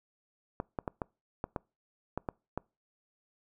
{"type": "clicks", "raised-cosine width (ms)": 1, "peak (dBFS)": -19, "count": 9, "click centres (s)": [0.601, 0.788, 0.878, 1.018, 1.441, 1.562, 2.176, 2.288, 2.576], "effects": ["noise-tail reverb RT60 0.3 s tail -26 dB re dry"]}